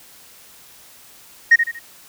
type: tone with echo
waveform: sine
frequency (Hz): 1864.7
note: A#6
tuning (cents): 0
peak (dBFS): -4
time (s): 1.51-1.56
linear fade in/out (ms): 10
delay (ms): 78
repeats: 3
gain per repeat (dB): -9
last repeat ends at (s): 1.794
effects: tanh soft clip ceiling -4 dBFS + white hiss -46 dBFS RMS until 2.08 s